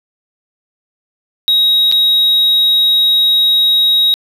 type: tone with dropouts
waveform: sine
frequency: 3800 Hz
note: A#7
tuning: 33 cents sharp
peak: -5 dBFS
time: 1.48-4.14 s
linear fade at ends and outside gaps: 0 ms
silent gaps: 1.915-1.923 s
effects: tanh soft clip ceiling -7 dBFS + 7-bit